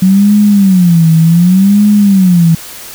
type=tone with vibrato; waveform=sine; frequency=183.4 Hz; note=F#3; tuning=15 cents flat; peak=-3 dBFS; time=0.02-2.55 s; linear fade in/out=5 ms; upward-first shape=sine; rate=0.67 Hz; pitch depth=220 cents each way; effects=white hiss -28 dBFS RMS until 2.94 s